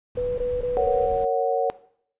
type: noise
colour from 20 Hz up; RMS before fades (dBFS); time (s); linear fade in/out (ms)
brown; -37; 0.15-1.25; 5
type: tone bursts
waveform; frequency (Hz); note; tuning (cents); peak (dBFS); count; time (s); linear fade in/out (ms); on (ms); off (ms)
sine; 493.9; B4; 0; -22; 4; 0.17-1.07; 5; 210; 20
type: chord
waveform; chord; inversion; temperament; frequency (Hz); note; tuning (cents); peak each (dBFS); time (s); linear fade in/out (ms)
sine; F# major; first; just; 462.5 / 555 / 740; A#4 / C#5 / F#5; -14 / +2 / 0; -24; 0.77-1.7; 0
effects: noise-tail reverb RT60 0.6 s tail -17 dB re dry + resampled to 8000 Hz